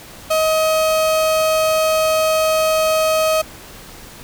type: tone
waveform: 35% pulse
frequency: 632 Hz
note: D#5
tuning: 27 cents sharp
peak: -12 dBFS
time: 0.3-3.42 s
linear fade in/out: 10 ms
effects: pink hiss -38 dBFS RMS until 4.23 s